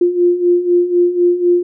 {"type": "beating tone pair", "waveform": "sine", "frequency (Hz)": [349.2, 353.2], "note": ["F4", "F4"], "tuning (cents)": [0, 20], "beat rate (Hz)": 4, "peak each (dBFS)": [-16, -11], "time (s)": [0.01, 1.63], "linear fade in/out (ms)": 5, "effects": []}